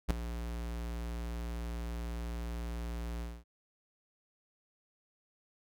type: tone with ADSR envelope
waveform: square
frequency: 58.27 Hz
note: A#1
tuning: in tune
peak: -23 dBFS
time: 0.08-3.44 s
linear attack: 26 ms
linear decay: 3 ms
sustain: -14 dB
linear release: 230 ms
effects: none